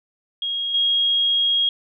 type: tone with level steps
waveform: sine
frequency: 3275 Hz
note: G#7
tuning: 25 cents flat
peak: -22 / -16 dBFS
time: 0.42-1.69 s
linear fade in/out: 2 ms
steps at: 0.74 s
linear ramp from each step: 5 ms
effects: none